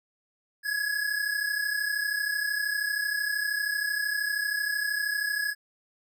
square tone pair together, 1658 / 1690.9 Hz, G#6 / G#6, -3 / +31 cents, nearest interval unison, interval 34 cents, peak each -32 / -29 dBFS, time 0.63-5.55 s, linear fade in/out 50 ms, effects none

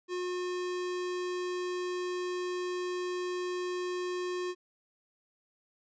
square tone, 360 Hz, F#4, 47 cents flat, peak -33 dBFS, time 0.08-4.55 s, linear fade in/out 50 ms, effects resampled to 16000 Hz

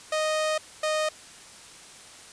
sawtooth tone pair in turn, 621 / 618.6 Hz, D#5 / D#5, -3 / -10 cents, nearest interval unison, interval 7 cents, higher first, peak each -20 dBFS, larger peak neither, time 0.12-0.58 / 0.83-1.09 s, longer first, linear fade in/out 5 ms, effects white hiss -47 dBFS RMS until 2.32 s + resampled to 22050 Hz

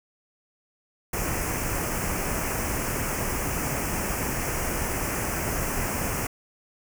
pink band-stop noise, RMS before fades -28 dBFS, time 1.13-6.27 s, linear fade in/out 5 ms, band 2700 to 5400 Hz, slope 48 dB/octave, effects none

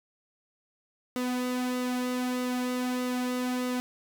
sawtooth tone with flanger, 250.2 Hz, B3, 23 cents sharp, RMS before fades -30 dBFS, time 1.16-3.8 s, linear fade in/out 0 ms, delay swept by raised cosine 1.2 to 2.8 ms, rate 1.6 Hz, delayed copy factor -0.55, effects none

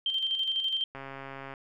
sine tone with tremolo, 3142 Hz, G7, 3 cents sharp, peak -25 dBFS, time 0.06-0.84 s, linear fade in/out 2 ms, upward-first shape square, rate 12 Hz, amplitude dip 45%
click train, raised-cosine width 0.5 ms, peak -26 dBFS, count 81, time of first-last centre 0.95-1.538 s, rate 136 Hz
effects none

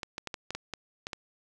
clicks, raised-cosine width 0.2 ms, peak -18 dBFS, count 9, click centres 0.032 / 0.181 / 0.273 / 0.342 / 0.506 / 0.55 / 0.737 / 1.069 / 1.132 s, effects none

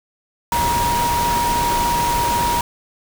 sine tone in noise, 950 Hz, A#5, 33 cents sharp, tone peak -17 dBFS, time 0.52-2.61 s, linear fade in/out 2 ms, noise pink, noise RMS -23 dBFS, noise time 0.52-2.61 s, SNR +3 dB, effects none

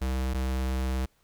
square tone pair in turn, 64.9 / 64.9 Hz, C2 / C2, -13 / -13 cents, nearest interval unison, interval 0 cents, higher neither, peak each -27 dBFS, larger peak neither, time 0.01-0.34 / 0.34-1.06 s, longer second, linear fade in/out 10 ms, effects pink hiss -68 dBFS RMS until 1.23 s

